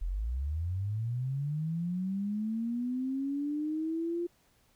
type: linear sweep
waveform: sine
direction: up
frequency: 38.89 to 349.2 Hz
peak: -30 dBFS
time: 0.01-4.27 s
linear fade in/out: 10 ms
effects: pink hiss -68 dBFS RMS until 4.75 s